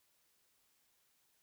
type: silence
effects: white hiss -75 dBFS RMS until 1.42 s